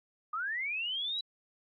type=linear sweep; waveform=sine; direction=up; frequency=1194 to 3964 Hz; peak=-32 dBFS; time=0.33-1.21 s; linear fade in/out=5 ms; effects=AAC 64 kbps